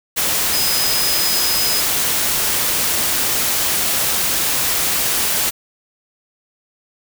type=tone in noise; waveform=sine; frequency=5040 Hz; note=D#8; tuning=21 cents sharp; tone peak=-20 dBFS; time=0.52-1.82 s; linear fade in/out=20 ms; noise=white; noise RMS=-18 dBFS; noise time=0.16-5.51 s; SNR=-5 dB; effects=none